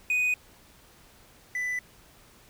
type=tone pair in turn; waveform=triangle; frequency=2489 / 1991 Hz; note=D#7 / B6; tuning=0 / +14 cents; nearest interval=major third; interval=386 cents; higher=first; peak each=-21 / -26 dBFS; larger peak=first; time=0.1-0.34 / 1.55-1.79 s; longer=neither; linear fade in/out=2 ms; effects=pink hiss -56 dBFS RMS until 2.49 s